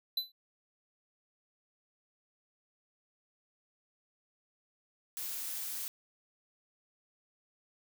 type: tone with exponential decay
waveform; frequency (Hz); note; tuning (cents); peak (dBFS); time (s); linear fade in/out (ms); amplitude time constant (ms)
square; 4002; B7; +22; -27; 0.17-0.32; 5; 31
type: noise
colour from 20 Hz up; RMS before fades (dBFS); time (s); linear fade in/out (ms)
blue; -39; 5.17-5.88; 0
effects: none